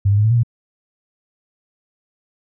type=tone with pitch steps; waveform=sine; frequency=99.4 / 101.7 / 105.2 / 110.4 / 119.6 / 117.1 Hz; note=G2 / G#2 / G#2 / A2 / A#2 / A#2; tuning=+25 / -36 / +23 / +6 / +45 / +8 cents; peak=-11 dBFS; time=0.05-0.434 s; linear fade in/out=10 ms; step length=64 ms; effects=none